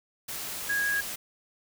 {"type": "tone in noise", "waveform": "sine", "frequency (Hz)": 1649, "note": "G#6", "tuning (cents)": -13, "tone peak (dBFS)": -25, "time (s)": [0.69, 1.01], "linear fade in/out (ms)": 10, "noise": "white", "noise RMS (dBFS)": -36, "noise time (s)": [0.28, 1.16], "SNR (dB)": 8, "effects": []}